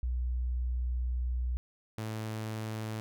sine / sawtooth tone pair in turn, 61.5 / 109.58 Hz, B1 / A2, -7 / -7 cents, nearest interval minor seventh, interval 1000 cents, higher second, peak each -29 / -31 dBFS, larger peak first, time 0.03-1.57 / 1.98-3 s, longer first, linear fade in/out 0 ms, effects none

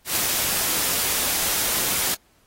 white noise with ADSR envelope, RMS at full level -21 dBFS, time 0.05-2.15 s, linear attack 110 ms, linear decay 14 ms, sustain -2 dB, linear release 13 ms, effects pink hiss -61 dBFS RMS until 2.46 s + AAC 48 kbps

